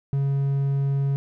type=tone; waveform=triangle; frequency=138.59 Hz; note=C#3; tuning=in tune; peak=-18 dBFS; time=0.13-1.16 s; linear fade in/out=0 ms; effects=none